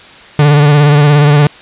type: tone with vibrato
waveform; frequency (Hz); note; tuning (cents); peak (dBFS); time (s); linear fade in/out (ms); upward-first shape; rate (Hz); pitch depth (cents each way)
45% pulse; 146.6; D3; -3; -4; 0.39-1.47; 2; sine; 17; 40
effects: white hiss -35 dBFS RMS until 1.61 s + resampled to 8000 Hz